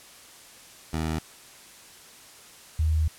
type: tone pair in turn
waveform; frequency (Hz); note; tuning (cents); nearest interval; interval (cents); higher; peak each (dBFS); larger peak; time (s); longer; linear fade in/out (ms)
15% pulse / sine; 79.5 / 78.59; D#2 / D#2; +38 / +18; unison; 20; first; -20; neither; 0.93-1.19 / 2.79-3.08; second; 5
effects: white hiss -49 dBFS RMS until 3.18 s + low-pass 11000 Hz 12 dB/octave